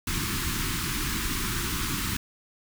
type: band-stop noise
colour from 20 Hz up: pink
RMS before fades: -29 dBFS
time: 0.07-2.17 s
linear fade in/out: 5 ms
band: 370 to 1000 Hz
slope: 48 dB/octave
effects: none